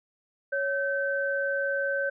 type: tone pair together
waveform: sine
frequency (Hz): 555.6 / 1541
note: C#5 / G6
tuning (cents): +4 / -30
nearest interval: octave + tritone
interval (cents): 1766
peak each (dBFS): -28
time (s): 0.52-2.1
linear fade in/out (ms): 10
effects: none